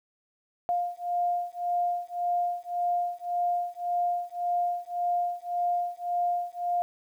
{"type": "beating tone pair", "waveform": "sine", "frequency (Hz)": [703, 704.8], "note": ["F5", "F5"], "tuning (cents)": [11, 16], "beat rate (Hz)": 1.8, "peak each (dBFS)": -29, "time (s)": [0.69, 6.82], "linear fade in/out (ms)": 0, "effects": ["10-bit"]}